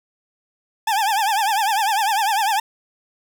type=tone with vibrato; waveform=40% pulse; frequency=838 Hz; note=G#5; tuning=15 cents sharp; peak=-16 dBFS; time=0.87-2.6 s; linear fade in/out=5 ms; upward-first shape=triangle; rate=10 Hz; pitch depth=170 cents each way; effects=none